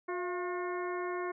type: harmonic tone with a mistuned harmonic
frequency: 359.3 Hz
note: F4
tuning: 49 cents sharp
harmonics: 1 / 2 / 3 / 4 / 5 / 6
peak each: -35 / -42 / -40 / -46 / -46 / -48 dBFS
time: 0.08-1.32 s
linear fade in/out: 10 ms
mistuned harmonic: 2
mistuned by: -66 cents
effects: none